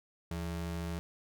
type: ring-modulated tone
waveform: square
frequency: 124.8 Hz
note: B2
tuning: 19 cents sharp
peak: -33 dBFS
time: 0.31-0.99 s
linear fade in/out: 0 ms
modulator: 46.7 Hz
effects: none